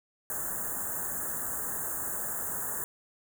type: band-stop noise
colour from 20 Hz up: white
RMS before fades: -34 dBFS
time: 0.3-2.84 s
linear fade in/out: 0 ms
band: 1800 to 6700 Hz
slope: 96 dB/octave
effects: none